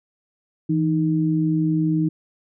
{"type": "tone pair together", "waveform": "sine", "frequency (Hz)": [163.24, 311.1], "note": ["E3", "D#4"], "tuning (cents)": [-17, 0], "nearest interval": "major seventh", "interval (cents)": 1117, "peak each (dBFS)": -20, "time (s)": [0.69, 2.09], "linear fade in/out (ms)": 10, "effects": []}